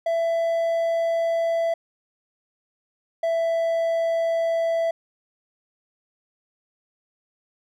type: tone pair in turn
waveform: triangle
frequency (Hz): 666 / 663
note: E5 / E5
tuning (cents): +18 / +10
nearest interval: unison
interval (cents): 8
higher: first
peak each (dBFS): -18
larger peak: neither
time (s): 0.06-1.74 / 3.23-4.91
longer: neither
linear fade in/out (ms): 5
effects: none